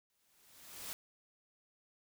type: noise with exponential growth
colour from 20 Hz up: white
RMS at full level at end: -42 dBFS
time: 0.1-0.93 s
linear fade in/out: 0 ms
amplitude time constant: 180 ms
effects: none